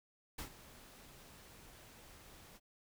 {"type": "noise with ADSR envelope", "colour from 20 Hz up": "pink", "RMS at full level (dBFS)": -43, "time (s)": [0.38, 2.6], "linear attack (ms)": 9, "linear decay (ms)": 99, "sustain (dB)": -15, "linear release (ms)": 39, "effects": []}